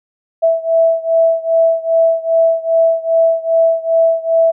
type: beating tone pair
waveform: sine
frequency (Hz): 657 / 659.5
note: E5 / E5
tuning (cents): -6 / +1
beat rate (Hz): 2.5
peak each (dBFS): -12 / -14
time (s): 0.42-4.52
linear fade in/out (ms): 20
effects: none